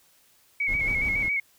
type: tone with vibrato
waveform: sine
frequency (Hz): 2217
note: C#7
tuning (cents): 0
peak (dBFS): -23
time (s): 0.6-1.4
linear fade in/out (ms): 5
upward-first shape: square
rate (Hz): 7.2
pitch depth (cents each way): 39
type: noise with tremolo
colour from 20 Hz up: brown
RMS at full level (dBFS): -33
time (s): 0.68-1.29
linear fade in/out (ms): 2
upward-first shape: triangle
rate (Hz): 5.7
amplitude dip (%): 100
type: noise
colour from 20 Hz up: brown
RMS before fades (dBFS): -36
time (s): 0.79-1.23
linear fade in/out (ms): 5
effects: white hiss -61 dBFS RMS until 1.58 s